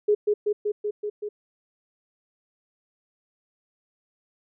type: tone with echo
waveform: sine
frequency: 417.2 Hz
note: G#4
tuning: 8 cents sharp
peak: -16 dBFS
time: 0.08-0.15 s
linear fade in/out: 10 ms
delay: 190 ms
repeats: 6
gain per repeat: -2 dB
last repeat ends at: 1.29 s
effects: none